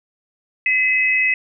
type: tone pair together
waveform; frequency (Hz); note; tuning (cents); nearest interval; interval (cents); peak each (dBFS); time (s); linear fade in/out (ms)
sine; 2031 / 2561; B6 / D#7; +48 / +49; major third; 401; -17; 0.66-1.34; 2
effects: none